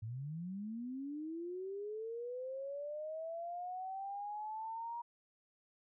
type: linear sweep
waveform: sine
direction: up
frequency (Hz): 104.3 to 951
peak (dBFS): -40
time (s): 0.02-5.02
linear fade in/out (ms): 10
effects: none